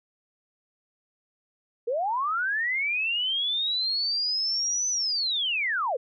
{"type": "linear two-way sweep", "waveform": "sine", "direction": "up then down", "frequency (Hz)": [442.3, 6080, 442.3], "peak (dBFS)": -24, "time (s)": [1.87, 5.97], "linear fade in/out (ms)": 10, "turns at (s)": 4.89, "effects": []}